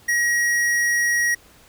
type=tone with hard clipping; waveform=sine; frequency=1900 Hz; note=A#6; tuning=33 cents sharp; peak=-19 dBFS; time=0.08-1.35 s; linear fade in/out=10 ms; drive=13 dB; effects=pink hiss -51 dBFS RMS until 1.68 s